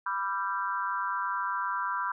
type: chord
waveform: sine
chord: G dominant seventh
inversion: first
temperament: equal with one note detuned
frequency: 987.8 / 1174.7 / 1366.6 / 1568 Hz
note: B5 / D6 / F6 / G6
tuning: 0 / 0 / -38 / 0 cents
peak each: -32 / -35 / -34 / -36 dBFS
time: 0.06-2.12 s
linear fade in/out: 5 ms
effects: none